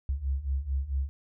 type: beating tone pair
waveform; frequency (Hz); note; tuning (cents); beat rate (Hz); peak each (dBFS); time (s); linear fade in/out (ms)
sine; 65.41 / 69.91; C2 / C#2; 0 / +15; 4.5; -32 / -29; 0.09-1.09; 0
effects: none